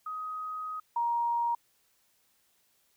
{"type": "tone pair in turn", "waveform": "sine", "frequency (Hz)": [1257, 941.7], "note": ["D#6", "A#5"], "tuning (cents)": [17, 17], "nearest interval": "perfect fourth", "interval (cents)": 500, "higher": "first", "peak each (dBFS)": [-34, -26], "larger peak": "second", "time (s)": [[0.06, 0.8], [0.96, 1.55]], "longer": "first", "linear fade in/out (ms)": 5, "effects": ["white hiss -70 dBFS RMS until 2.96 s"]}